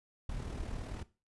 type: noise with amplitude modulation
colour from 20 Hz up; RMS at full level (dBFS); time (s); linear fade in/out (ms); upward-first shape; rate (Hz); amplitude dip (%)
brown; -38; 0.29-1.03; 5; sine; 38.6; 45
effects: noise-tail reverb RT60 0.3 s tail -17 dB re dry + resampled to 24000 Hz